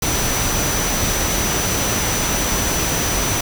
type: tone in noise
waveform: sine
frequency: 5940 Hz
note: F#8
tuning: 6 cents sharp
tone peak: -24 dBFS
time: 0.02-3.41 s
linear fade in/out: 5 ms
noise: pink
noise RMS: -20 dBFS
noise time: 0.02-3.41 s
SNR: -7 dB
effects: none